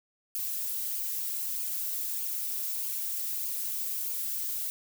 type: noise with flanger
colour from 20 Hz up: violet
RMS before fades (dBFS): -33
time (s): 0.35-4.7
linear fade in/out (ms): 0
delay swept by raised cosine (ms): 0.52 to 3.92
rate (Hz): 1.6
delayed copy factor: -0.5
effects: none